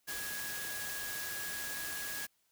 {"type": "tone in noise", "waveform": "sine", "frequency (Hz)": 1661.2, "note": "G#6", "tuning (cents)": 0, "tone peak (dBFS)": -42, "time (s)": [0.07, 2.27], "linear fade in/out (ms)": 20, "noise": "white", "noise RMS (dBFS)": -41, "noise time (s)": [0.07, 2.27], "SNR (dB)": -4, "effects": ["white hiss -75 dBFS RMS until 2.51 s"]}